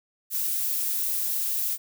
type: noise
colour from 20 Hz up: violet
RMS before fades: -27 dBFS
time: 0.3-1.78 s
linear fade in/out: 50 ms
effects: none